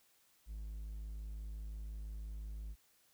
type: tone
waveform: triangle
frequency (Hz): 52.9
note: G#1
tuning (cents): +33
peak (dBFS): -40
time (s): 0.46-2.76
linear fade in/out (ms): 50
effects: white hiss -71 dBFS RMS until 3.13 s